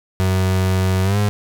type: tone with pitch glide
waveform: 35% pulse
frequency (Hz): 93.7 to 103.37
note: F#2 to G#2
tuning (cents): +22 to -8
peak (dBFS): -13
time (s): 0.2-1.29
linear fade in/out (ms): 0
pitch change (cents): +170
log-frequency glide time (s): 1.03-1.18
effects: none